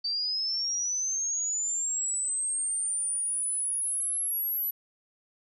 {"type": "linear sweep", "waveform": "sine", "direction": "up", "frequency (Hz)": [4599, 11880], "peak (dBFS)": -27, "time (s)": [0.04, 4.71], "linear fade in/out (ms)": 10, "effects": []}